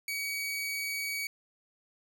sawtooth tone, 2262 Hz, C#7, 34 cents sharp, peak -29 dBFS, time 0.08-1.27 s, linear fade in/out 2 ms, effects none

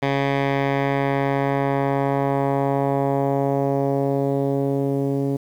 10% pulse tone with low-pass filter sweep, 138.59 Hz, C#3, in tune, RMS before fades -21 dBFS, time 0.02-5.37 s, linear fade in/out 10 ms, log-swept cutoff 2800 to 350 Hz, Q 1.2, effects 8-bit

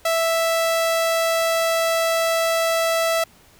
sawtooth tone, 659.3 Hz, E5, in tune, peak -14 dBFS, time 0.05-3.24 s, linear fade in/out 5 ms, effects pink hiss -52 dBFS RMS until 3.59 s

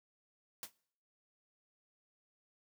white noise with exponential decay, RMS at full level -39 dBFS, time 0.63-0.72 s, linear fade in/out 1 ms, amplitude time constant 19 ms, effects noise-tail reverb RT60 0.6 s tail -23 dB re dry + high-pass 80 Hz 12 dB/octave

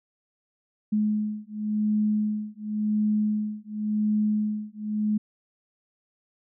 sine beating tone pair, 211.6 / 212.52 Hz, G#3 / G#3, +33 / +40 cents, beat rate 0.92 Hz, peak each -26 dBFS, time 0.92-5.18 s, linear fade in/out 10 ms, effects none

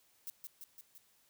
violet noise with echo, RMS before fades -43 dBFS, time 0.27-0.3 s, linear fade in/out 0 ms, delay 170 ms, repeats 4, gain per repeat -3 dB, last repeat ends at 0.98 s, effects white hiss -70 dBFS RMS until 1.29 s

